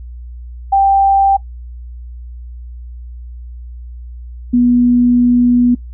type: tone pair in turn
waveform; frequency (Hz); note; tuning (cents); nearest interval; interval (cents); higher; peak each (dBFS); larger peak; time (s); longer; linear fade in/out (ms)
sine; 786 / 243.7; G5 / B3; +4 / -23; octave + minor sixth; 2027; first; -7; neither; 0.72-1.37 / 4.53-5.75; second; 10
effects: noise-tail reverb RT60 0.1 s tail -19 dB re dry + added 60 Hz sine -27 dBFS peak until 5.93 s